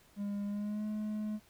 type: tone with pitch glide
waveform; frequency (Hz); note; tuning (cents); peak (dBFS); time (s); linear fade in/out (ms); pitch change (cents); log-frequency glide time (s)
triangle; 202.8 to 212.8; G#3 to G#3; -41 to +42; -32; 0.16-1.4; 50; +83; 0.45-0.85
effects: pink hiss -64 dBFS RMS until 1.49 s